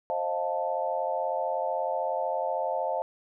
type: chord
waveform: sine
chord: F dominant seventh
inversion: second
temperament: equal with one note detuned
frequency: 529.6 / 622.3 / 698.5 / 880 Hz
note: C5 / Eb5 / F5 / A5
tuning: +21 / 0 / 0 / 0 cents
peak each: -32 dBFS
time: 0.1-3.02 s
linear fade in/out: 0 ms
effects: none